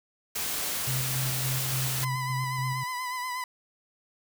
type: noise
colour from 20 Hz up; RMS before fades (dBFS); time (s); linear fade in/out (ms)
white; -31; 0.35-2.05; 10
type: tone with tremolo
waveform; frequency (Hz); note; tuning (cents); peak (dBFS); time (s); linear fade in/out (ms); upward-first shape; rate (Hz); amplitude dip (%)
sine; 130.6; C3; -3; -28; 0.87-2.84; 10; square; 3.5; 35
type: tone with vibrato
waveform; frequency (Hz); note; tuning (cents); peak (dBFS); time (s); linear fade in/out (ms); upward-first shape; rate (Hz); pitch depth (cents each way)
30% pulse; 1003; B5; +26; -28; 2.03-3.44; 2; sine; 8.3; 39
effects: none